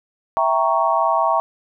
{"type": "chord", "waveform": "sine", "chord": "E diminished seventh", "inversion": "none", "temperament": "equal", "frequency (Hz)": [659.3, 784, 932.3, 1108.7], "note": ["E5", "G5", "Bb5", "Db6"], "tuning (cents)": [0, 0, 0, 0], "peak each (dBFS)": [-20, -22, -20, -20], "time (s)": [0.37, 1.4], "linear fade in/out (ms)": 0, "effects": []}